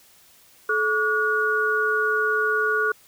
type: tone cluster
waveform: sine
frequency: 432 / 1148 / 1448 Hz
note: A4 / D6 / F#6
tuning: -32 / -40 / -38 cents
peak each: -25 / -27 / -21 dBFS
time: 0.69-2.92 s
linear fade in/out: 5 ms
effects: white hiss -54 dBFS RMS until 3.07 s